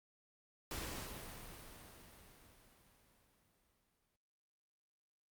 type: noise with exponential decay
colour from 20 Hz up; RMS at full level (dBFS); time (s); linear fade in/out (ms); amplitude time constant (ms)
pink; -43; 0.71-4.16; 2; 750
effects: noise-tail reverb RT60 0.3 s tail -20 dB re dry + Opus 48 kbps